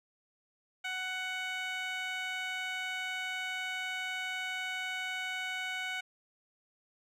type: tone with band-pass filter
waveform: 15% pulse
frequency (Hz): 744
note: F#5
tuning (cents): +9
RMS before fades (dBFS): -37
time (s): 0.84-6.01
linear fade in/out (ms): 10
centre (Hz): 2300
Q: 0.85
effects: none